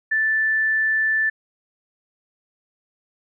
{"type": "tone", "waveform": "sine", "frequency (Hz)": 1760, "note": "A6", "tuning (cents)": 0, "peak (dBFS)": -17, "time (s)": [0.11, 1.3], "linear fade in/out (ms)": 10, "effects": []}